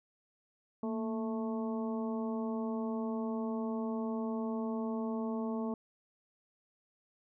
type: harmonic tone with a mistuned harmonic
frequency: 220 Hz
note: A3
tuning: in tune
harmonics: 1 / 2 / 3 / 4 / 5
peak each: -34 / -40 / -44 / -46 / -48 dBFS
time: 0.83-5.74 s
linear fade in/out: 2 ms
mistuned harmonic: 1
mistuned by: +67 cents
effects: none